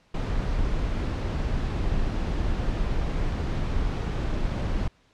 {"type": "noise", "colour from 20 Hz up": "brown", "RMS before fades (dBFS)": -26, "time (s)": [0.14, 4.88], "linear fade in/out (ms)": 5, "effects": ["pink hiss -62 dBFS RMS until 5.13 s", "low-pass 5000 Hz 12 dB/octave"]}